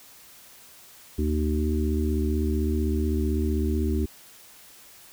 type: harmonic tone with a mistuned harmonic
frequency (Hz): 75.8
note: D#2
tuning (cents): -45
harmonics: 1 / 3 / 4 / 5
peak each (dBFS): -24 / -29 / -30 / -31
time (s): 1.18-4.06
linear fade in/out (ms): 10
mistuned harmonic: 1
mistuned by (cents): -22
effects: white hiss -50 dBFS RMS until 5.12 s